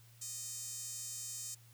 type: tone with high-pass filter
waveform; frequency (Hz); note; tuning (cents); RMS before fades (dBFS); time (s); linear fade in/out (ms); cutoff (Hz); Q
sawtooth; 618; D#5; -12; -44; 0.21-1.55; 10; 7000; 2.9
effects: added 116 Hz sine -59 dBFS peak until 1.73 s + white hiss -65 dBFS RMS until 1.73 s